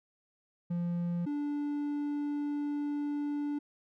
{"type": "tone pair in turn", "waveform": "triangle", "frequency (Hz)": [173.2, 291.3], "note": ["F3", "D4"], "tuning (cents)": [-14, -14], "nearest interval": "major sixth", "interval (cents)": 900, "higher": "second", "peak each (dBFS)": [-28, -29], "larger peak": "first", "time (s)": [[0.7, 1.26], [1.26, 3.59]], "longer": "second", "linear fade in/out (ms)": 10, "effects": []}